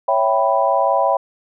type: chord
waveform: sine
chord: C# half-diminished seventh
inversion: none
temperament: equal with one note detuned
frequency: 554.4 / 659.3 / 780.8 / 987.8 Hz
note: C#5 / E5 / G5 / B5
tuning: 0 / 0 / -7 / 0 cents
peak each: -19 dBFS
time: 0.08-1.17 s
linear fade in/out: 5 ms
effects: none